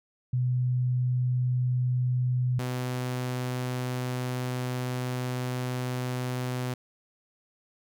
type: tone pair in turn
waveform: sine / sawtooth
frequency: 125.3 / 126.01 Hz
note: B2 / B2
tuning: +25 / +35 cents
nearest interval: unison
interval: 10 cents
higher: second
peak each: -23 / -25 dBFS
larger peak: first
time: 0.33-2.59 / 2.59-6.74 s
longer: second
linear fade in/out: 5 ms
effects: none